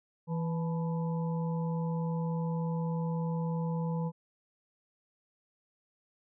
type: harmonic tone with a mistuned harmonic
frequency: 164.81 Hz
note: E3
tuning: in tune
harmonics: 1 / 3 / 5 / 6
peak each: -30 / -40 / -44 / -46 dBFS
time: 0.27-4.12 s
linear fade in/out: 50 ms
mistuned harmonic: 5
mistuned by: +85 cents
effects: none